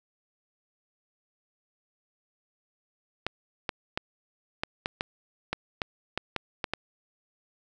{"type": "clicks", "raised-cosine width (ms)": 0.3, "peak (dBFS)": -12, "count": 12, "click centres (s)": [3.266, 3.692, 3.975, 4.635, 4.859, 5.009, 5.53, 5.818, 6.176, 6.363, 6.642, 6.736], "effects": []}